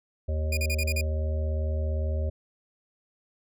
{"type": "harmonic tone", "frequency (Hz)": 77.6, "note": "D#2", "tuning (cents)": -4, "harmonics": [1, 3, 5, 7, 8], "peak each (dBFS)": [-25, -42, -42, -39, -40], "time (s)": [0.28, 2.3], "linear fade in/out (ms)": 10}
{"type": "tone bursts", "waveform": "sawtooth", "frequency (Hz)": 2439, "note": "D#7", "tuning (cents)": -35, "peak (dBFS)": -25, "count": 6, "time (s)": [0.52, 1.012], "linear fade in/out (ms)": 5, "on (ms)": 52, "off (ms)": 36}
{"effects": []}